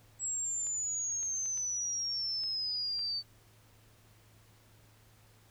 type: exponential sweep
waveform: sine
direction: down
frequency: 7750 to 4537 Hz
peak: -32 dBFS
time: 0.19-3.23 s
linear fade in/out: 50 ms
type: clicks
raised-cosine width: 0.2 ms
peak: -35 dBFS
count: 6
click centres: 0.669 / 1.23 / 1.458 / 1.575 / 2.436 / 2.992 s
effects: added 108 Hz sine -62 dBFS peak until 5.5 s + pink hiss -64 dBFS RMS until 5.5 s